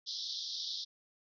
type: band-pass noise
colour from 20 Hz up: pink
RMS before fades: -40 dBFS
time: 0.06-0.85 s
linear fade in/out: 20 ms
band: 3400 to 5600 Hz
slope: 96 dB/octave
effects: none